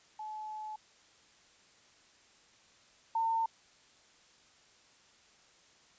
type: tone pair in turn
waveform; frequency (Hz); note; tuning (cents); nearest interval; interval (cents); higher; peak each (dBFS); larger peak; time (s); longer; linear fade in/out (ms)
sine; 860 / 904.8; A5 / A5; -40 / +48; minor second; 88; second; -39 / -28; second; 0.19-0.76 / 3.15-3.46; first; 5
effects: white hiss -63 dBFS RMS until 5.98 s + resampled to 16000 Hz